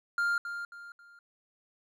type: tone with echo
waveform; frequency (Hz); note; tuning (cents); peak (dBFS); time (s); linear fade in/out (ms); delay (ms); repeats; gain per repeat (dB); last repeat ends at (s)
triangle; 1400; F6; +4; -24; 0.18-0.38; 2; 270; 3; -9; 1.19
effects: none